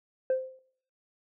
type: tone with exponential decay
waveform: sine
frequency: 520 Hz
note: C5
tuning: 11 cents flat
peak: -19 dBFS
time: 0.3-0.59 s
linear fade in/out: 2 ms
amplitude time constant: 63 ms
effects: noise-tail reverb RT60 0.7 s tail -23 dB re dry + tanh soft clip ceiling -21 dBFS